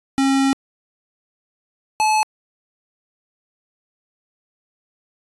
square tone pair in turn, 271 / 862.1 Hz, C#4 / A5, -39 / -36 cents, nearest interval octave + minor sixth, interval 2003 cents, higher second, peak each -15 dBFS, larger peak neither, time 0.18-0.53 / 2-2.23 s, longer first, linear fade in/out 0 ms, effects resampled to 24000 Hz

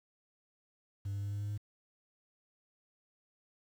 sine tone with pitch steps, 99.3 / 100.16 / 101.04 / 101.91 / 102.8 / 103.7 Hz, G2 / G2 / G#2 / G#2 / G#2 / G#2, +23 / +38 / -47 / -32 / -17 / -2 cents, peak -32 dBFS, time 1.05-1.578 s, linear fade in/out 10 ms, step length 88 ms, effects tanh soft clip ceiling -34 dBFS + 10-bit

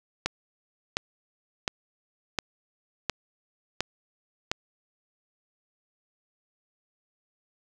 click train, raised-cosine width 0.2 ms, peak -8 dBFS, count 7, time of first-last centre 0.26-4.515 s, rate 1.41 Hz, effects none

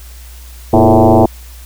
sine tone with frequency modulation, 209.1 Hz, G#3, 12 cents sharp, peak -4 dBFS, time 0.73-1.26 s, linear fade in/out 5 ms, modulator 111 Hz, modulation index 5.7, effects added 60 Hz sine -31 dBFS peak until 1.65 s + white hiss -40 dBFS RMS until 1.65 s

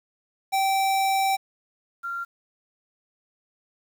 square / sine tone pair in turn, 776 / 1382.7 Hz, G5 / F6, -18 / -18 cents, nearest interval minor seventh, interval 1000 cents, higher second, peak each -21 / -28 dBFS, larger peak first, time 0.52-1.37 / 2.03-2.25 s, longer first, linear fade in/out 20 ms, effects 9-bit

